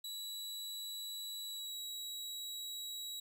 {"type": "tone with pitch glide", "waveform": "sawtooth", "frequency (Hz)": [3922, 3881], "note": ["B7", "B7"], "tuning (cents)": [-13, -31], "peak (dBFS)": -39, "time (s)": [0.04, 3.2], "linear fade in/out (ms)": 5, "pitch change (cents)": -18, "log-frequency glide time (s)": [1.45, 1.77], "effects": []}